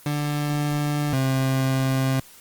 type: tone pair in turn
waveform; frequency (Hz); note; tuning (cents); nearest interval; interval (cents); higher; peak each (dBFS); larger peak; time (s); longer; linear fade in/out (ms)
30% pulse; 147.2 / 132.71; D3 / C3; +4 / +25; major second; 179; first; -19 / -17; second; 0.06-1.13 / 1.13-2.2; neither; 2
effects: white hiss -48 dBFS RMS until 2.4 s + Opus 24 kbps